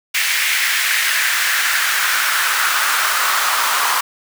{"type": "noise with high-pass filter sweep", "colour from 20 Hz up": "pink", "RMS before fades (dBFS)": -17, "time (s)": [0.14, 4.01], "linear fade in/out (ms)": 10, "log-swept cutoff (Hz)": [2100, 1100], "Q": 2.9, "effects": []}